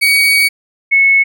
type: tone pair in turn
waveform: 35% pulse / sine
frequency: 2253 / 2198 Hz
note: C#7 / C#7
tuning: +28 / -15 cents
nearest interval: unison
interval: 43 cents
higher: first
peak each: -6 dBFS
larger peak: neither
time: 0.01-0.49 / 0.91-1.24 s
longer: first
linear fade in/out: 20 ms
effects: none